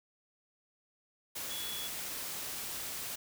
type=tone in noise; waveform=sine; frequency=3387 Hz; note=G#7; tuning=33 cents sharp; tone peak=-41 dBFS; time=1.5-1.88 s; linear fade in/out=10 ms; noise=white; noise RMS=-40 dBFS; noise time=1.35-3.16 s; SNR=-4 dB; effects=none